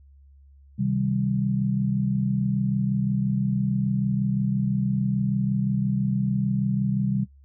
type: chord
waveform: sine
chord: C minor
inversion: none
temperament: just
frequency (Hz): 130.81 / 156.98 / 196.22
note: C3 / Eb3 / G3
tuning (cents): 0 / +16 / +2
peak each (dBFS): -25 / -30 / -24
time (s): 0.78-7.25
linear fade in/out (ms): 20
effects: noise-tail reverb RT60 0.1 s tail -17 dB re dry + added 69 Hz sine -49 dBFS peak until 7.44 s